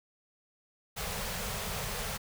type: band-stop noise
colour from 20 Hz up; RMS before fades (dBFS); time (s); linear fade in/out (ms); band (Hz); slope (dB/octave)
pink; -36; 0.96-2.18; 20; 220 to 400; 96
effects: none